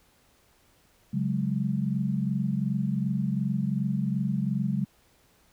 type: chord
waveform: sine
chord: C# suspended fourth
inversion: none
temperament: equal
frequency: 138.59 / 185 / 207.7 Hz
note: C#3 / F#3 / G#3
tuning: 0 / 0 / 0 cents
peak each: -29 dBFS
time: 1.13-4.85 s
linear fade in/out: 10 ms
effects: pink hiss -63 dBFS RMS until 5.52 s